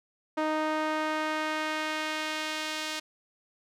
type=tone with band-pass filter sweep; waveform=sawtooth; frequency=310.1 Hz; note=D#4; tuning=6 cents flat; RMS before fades=-31 dBFS; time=0.37-3 s; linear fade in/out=10 ms; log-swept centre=860 to 4000 Hz; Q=0.81; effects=none